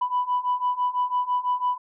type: beating tone pair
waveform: sine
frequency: 987.8 / 993.8 Hz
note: B5 / B5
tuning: 0 / +11 cents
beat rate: 6 Hz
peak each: -25 / -23 dBFS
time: 0.01-1.78 s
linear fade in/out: 10 ms
effects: tanh soft clip ceiling -16 dBFS